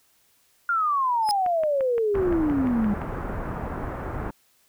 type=exponential sweep; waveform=sine; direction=down; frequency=1422 to 200 Hz; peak=-20 dBFS; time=0.69-2.94 s; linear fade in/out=2 ms
type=tone with exponential growth; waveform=sawtooth; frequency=5100 Hz; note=D#8; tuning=42 cents sharp; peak=-18 dBFS; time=1.22-1.31 s; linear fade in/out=0 ms; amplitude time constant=19 ms
type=click train; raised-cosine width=0.5 ms; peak=-21 dBFS; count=11; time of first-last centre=1.29-3.017 s; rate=5.79 Hz
type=low-pass noise; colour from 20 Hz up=pink; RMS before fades=-31 dBFS; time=2.14-4.31 s; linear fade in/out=10 ms; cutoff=1500 Hz; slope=24 dB/octave
effects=white hiss -63 dBFS RMS until 4.68 s